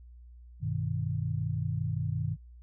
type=chord; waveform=sine; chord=G augmented; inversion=none; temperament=equal; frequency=98 / 123.47 / 155.56 Hz; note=G2 / B2 / D#3; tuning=0 / 0 / 0 cents; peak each=-33 dBFS; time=0.6-2.37 s; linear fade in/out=50 ms; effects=added 60 Hz sine -48 dBFS peak until 2.62 s